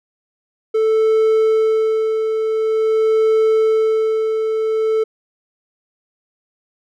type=tone with tremolo; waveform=triangle; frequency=440 Hz; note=A4; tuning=in tune; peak=-9 dBFS; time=0.74-5.04 s; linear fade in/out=10 ms; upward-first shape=sine; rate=0.47 Hz; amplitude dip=45%; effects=none